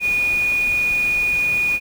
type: tone in noise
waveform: sine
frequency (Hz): 2456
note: D#7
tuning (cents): -23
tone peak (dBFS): -16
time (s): 0-1.8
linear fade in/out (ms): 50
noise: pink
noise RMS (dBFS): -34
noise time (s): 0-1.8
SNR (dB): +15
effects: none